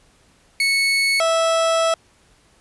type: tone pair in turn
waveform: 30% pulse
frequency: 2208 / 656.4 Hz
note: C#7 / E5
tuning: -7 / -8 cents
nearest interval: octave + major sixth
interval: 2101 cents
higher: first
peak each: -13 dBFS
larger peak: neither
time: 0.6-1.2 / 1.2-1.94 s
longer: second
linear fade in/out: 2 ms
effects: pink hiss -56 dBFS RMS until 2.6 s + resampled to 24000 Hz